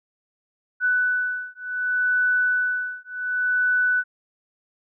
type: beating tone pair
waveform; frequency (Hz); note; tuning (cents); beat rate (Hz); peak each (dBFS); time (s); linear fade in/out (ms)
sine; 1491 / 1491.67; F#6 / F#6; +13 / +14; 0.67; -23; 0.8-4.04; 50
effects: none